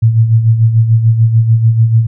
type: tone with tremolo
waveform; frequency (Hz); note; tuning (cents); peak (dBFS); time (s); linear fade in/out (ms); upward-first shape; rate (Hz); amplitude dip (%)
sine; 113.3; A#2; -49; -3; 0.02-2.07; 10; sine; 6.8; 60
effects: none